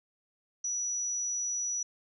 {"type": "tone", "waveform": "sine", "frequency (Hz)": 5880, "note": "F#8", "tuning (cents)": -12, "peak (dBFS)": -30, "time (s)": [0.64, 1.83], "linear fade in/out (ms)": 5, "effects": []}